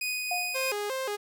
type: tone with tremolo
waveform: sawtooth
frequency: 2489 Hz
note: D#7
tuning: in tune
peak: -25 dBFS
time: 0.01-0.72 s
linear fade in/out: 5 ms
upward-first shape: triangle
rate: 3.3 Hz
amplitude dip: 30%
type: tone with exponential decay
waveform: sine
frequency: 714 Hz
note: F5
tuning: 38 cents sharp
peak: -27 dBFS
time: 0.31-0.74 s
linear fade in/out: 5 ms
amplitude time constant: 93 ms
type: tone with vibrato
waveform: sawtooth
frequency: 466.2 Hz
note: A#4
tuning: in tune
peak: -26 dBFS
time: 0.54-1.17 s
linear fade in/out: 20 ms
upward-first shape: square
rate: 2.8 Hz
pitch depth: 210 cents each way
effects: none